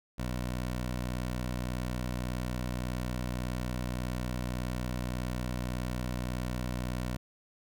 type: tone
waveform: 15% pulse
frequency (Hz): 61.74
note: B1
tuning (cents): 0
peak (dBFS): -26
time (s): 0.18-7.17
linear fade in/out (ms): 10
effects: none